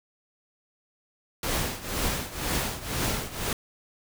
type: noise with tremolo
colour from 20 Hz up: pink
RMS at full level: -26 dBFS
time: 1.43-3.53 s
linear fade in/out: 2 ms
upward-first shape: triangle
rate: 2 Hz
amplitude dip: 85%
effects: none